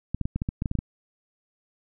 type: clicks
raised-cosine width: 5 ms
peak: -14 dBFS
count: 11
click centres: 0.146 / 0.213 / 0.255 / 0.36 / 0.419 / 0.489 / 0.621 / 0.658 / 0.714 / 0.753 / 0.789 s
effects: none